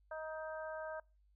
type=harmonic tone; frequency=314.2 Hz; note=D#4; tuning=17 cents sharp; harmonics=2 / 3 / 4 / 5; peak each=-43 / -49 / -52 / -49 dBFS; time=0.11-1 s; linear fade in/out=5 ms; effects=noise-tail reverb RT60 0.3 s tail -26 dB re dry + added 50 Hz sine -67 dBFS peak until 1.35 s